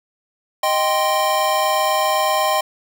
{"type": "chord", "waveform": "square", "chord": "C minor", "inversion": "first", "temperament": "equal", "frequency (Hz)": [622.3, 784, 1046.5], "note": ["Eb5", "G5", "C6"], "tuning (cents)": [0, 0, 0], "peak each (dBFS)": -21, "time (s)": [0.63, 2.61], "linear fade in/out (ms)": 5, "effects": []}